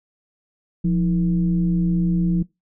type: tone with frequency modulation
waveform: sine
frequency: 174.61 Hz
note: F3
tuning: in tune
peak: -16 dBFS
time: 0.84-2.43 s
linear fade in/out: 10 ms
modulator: 146 Hz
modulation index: 0.52
effects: noise-tail reverb RT60 0.2 s tail -22 dB re dry